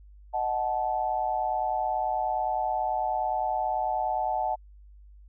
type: chord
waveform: sine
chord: D# diminished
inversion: none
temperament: equal with one note detuned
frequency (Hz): 622.3 / 740 / 869.4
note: D#5 / F#5 / A5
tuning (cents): 0 / 0 / -21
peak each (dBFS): -33 / -28 / -29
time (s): 0.33-4.56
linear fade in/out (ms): 20
effects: added 50 Hz sine -48 dBFS peak until 5.28 s